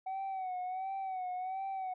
sine tone with vibrato, 752 Hz, F#5, 28 cents sharp, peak -33 dBFS, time 0.06-1.94 s, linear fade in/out 10 ms, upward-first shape sine, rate 1.4 Hz, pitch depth 59 cents each way, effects tanh soft clip ceiling -34 dBFS

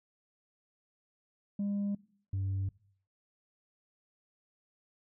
sine tone pair in turn, 201.9 / 96.73 Hz, G#3 / G2, -49 / -23 cents, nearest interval octave + minor second, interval 1274 cents, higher first, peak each -28 dBFS, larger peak neither, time 1.59-1.95 / 2.33-2.69 s, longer neither, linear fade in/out 5 ms, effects noise-tail reverb RT60 0.6 s tail -24 dB re dry + tanh soft clip ceiling -29 dBFS

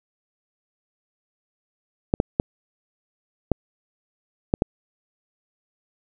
clicks, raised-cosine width 2 ms, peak -4 dBFS, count 6, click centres 2.139 / 2.201 / 2.399 / 3.517 / 4.539 / 4.621 s, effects none

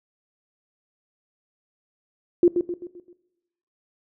sine tone with echo, 349.2 Hz, F4, in tune, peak -11 dBFS, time 2.43-2.48 s, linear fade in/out 2 ms, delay 130 ms, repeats 5, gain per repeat -7 dB, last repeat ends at 3.13 s, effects noise-tail reverb RT60 1.0 s tail -20 dB re dry

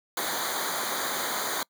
pink noise with comb filter, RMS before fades -30 dBFS, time 0.17-1.63 s, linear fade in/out 2 ms, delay 0.37 ms, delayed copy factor -0.9, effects noise-tail reverb RT60 0.1 s tail -25 dB re dry + high-pass 200 Hz 12 dB/octave

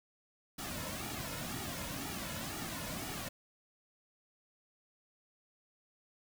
pink noise with flanger, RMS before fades -41 dBFS, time 0.58-3.29 s, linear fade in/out 10 ms, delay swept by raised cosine 1.9 to 2.58 ms, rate 2 Hz, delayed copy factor -0.7, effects none

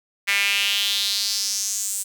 sawtooth tone with high-pass filter sweep, 199.9 Hz, G3, 34 cents sharp, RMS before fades -23 dBFS, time 0.27-2.04 s, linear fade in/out 20 ms, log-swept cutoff 2100 to 8400 Hz, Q 3.8, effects none

